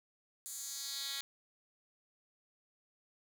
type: tone with high-pass filter sweep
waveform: 10% pulse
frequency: 276 Hz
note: C#4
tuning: 7 cents flat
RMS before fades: -42 dBFS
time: 0.46-1.21 s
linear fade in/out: 0 ms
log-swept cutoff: 8400 to 3000 Hz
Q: 1.9
effects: none